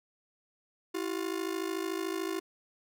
45% pulse ring-modulated tone, 355.3 Hz, F4, 30 cents sharp, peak -29 dBFS, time 0.94-2.4 s, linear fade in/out 10 ms, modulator 26.8 Hz, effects none

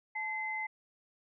sine tone pair together, 868.3 / 2058 Hz, A5 / C7, -23 / -29 cents, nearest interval octave + minor third, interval 1494 cents, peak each -39 / -35 dBFS, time 0.15-0.67 s, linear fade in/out 10 ms, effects none

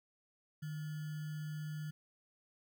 sine tone with sample-and-hold, 152.6 Hz, D#3, 33 cents flat, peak -39 dBFS, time 0.62-1.91 s, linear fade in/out 10 ms, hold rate 1575 Hz, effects none

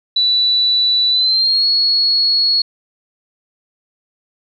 sine tone with pitch glide, 3960 to 4343 Hz, B7 to C#8, +4 to -36 cents, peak -11 dBFS, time 0.16-2.62 s, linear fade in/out 5 ms, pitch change +160 cents, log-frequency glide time 1.1-1.66 s, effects none

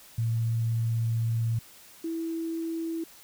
sine tone pair in turn, 114.5 / 328.6 Hz, A#2 / E4, -31 / -5 cents, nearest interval octave + tritone, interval 1826 cents, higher second, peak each -24 / -29 dBFS, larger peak first, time 0.18-1.59 / 2.04-3.04 s, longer first, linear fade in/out 5 ms, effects white hiss -52 dBFS RMS until 3.23 s

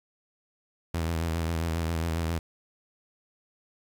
sawtooth tone with vibrato, 82.4 Hz, E2, in tune, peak -23 dBFS, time 0.94-2.39 s, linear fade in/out 5 ms, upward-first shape sine, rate 7.4 Hz, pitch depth 52 cents each way, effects 9-bit

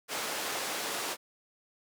pink band-pass noise, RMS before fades -35 dBFS, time 0.08-1.17 s, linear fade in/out 50 ms, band 450 to 13000 Hz, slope 12 dB/octave, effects none

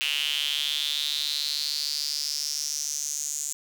square tone with high-pass filter sweep, 73.42 Hz, D2, in tune, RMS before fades -29 dBFS, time 0.01-3.53 s, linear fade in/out 0 ms, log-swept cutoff 2800 to 7100 Hz, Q 6.5, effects none

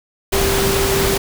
sine tone in noise, 392 Hz, G4, in tune, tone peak -18 dBFS, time 0.32-1.18 s, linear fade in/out 10 ms, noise pink, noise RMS -18 dBFS, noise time 0.32-1.18 s, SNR -3 dB, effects none

